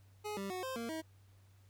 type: tone with pitch steps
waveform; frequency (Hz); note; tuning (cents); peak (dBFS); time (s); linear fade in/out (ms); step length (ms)
25% pulse; 420.3 / 196.7 / 368 / 523 / 232.1 / 319.5; G#4 / G3 / F#4 / C5 / A#3 / D#4; +21 / +6 / -9 / -1 / -7 / +46; -35; 0.24-1.02; 20; 130
effects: added 97 Hz sine -60 dBFS peak until 1.69 s + pink hiss -72 dBFS RMS until 1.69 s